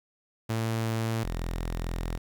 sawtooth tone pair in turn, 112.8 / 42.25 Hz, A2 / E1, +44 / +43 cents, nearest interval octave + perfect fourth, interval 1701 cents, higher first, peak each -23 / -26 dBFS, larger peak first, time 0.49-1.24 / 1.24-2.18 s, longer second, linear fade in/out 10 ms, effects 10-bit

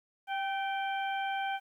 harmonic tone with a mistuned harmonic, 784 Hz, G5, in tune, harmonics 1 / 2 / 3 / 4, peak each -32 / -38 / -42 / -44 dBFS, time 0.27-1.6 s, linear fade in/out 50 ms, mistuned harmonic 2, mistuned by -35 cents, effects 11-bit

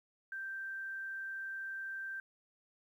sine tone, 1568 Hz, G6, in tune, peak -39 dBFS, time 0.32-2.2 s, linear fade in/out 2 ms, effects 12-bit

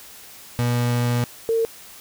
35% pulse / sine tone pair in turn, 120.9 / 454.1 Hz, B2 / A#4, -36 / -45 cents, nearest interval octave + major seventh, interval 2291 cents, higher second, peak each -17 dBFS, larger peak neither, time 0.59-1.24 / 1.49-1.65 s, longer first, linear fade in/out 0 ms, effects white hiss -43 dBFS RMS until 2 s

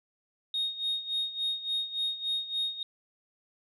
sine tone with tremolo, 3721 Hz, A#7, 4 cents flat, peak -25 dBFS, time 0.54-2.83 s, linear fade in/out 2 ms, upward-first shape sine, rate 3.5 Hz, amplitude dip 80%, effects tanh soft clip ceiling -24 dBFS

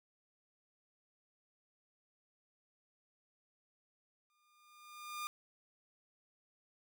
sawtooth tone with exponential growth, 1208 Hz, D6, 48 cents sharp, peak -34 dBFS, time 4.3-5.27 s, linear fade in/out 0 ms, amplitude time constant 210 ms, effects none

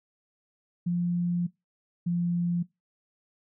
sine tone pair in turn, 174.61 / 173.5 Hz, F3 / F3, 0 / -11 cents, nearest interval unison, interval 11 cents, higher first, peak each -24 dBFS, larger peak neither, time 0.86-1.47 / 2.06-2.63 s, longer first, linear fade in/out 10 ms, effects noise-tail reverb RT60 0.2 s tail -21 dB re dry

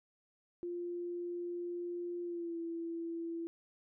sine tone with pitch glide, 349.2 to 334.2 Hz, F4 to E4, 0 to +24 cents, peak -37 dBFS, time 0.63-3.47 s, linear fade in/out 0 ms, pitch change -76 cents, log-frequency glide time 2.23-2.58 s, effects none

